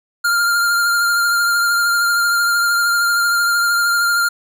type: tone with vibrato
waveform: square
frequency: 1399 Hz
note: F6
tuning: 3 cents sharp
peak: -14 dBFS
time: 0.24-4.29 s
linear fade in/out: 10 ms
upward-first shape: triangle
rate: 13 Hz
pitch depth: 26 cents each way
effects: none